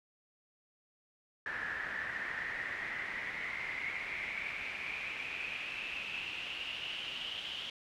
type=noise with band-pass filter sweep; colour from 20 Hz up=brown; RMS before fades=-40 dBFS; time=1.46-7.7 s; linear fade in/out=2 ms; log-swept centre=1700 to 3100 Hz; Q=9.3; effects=none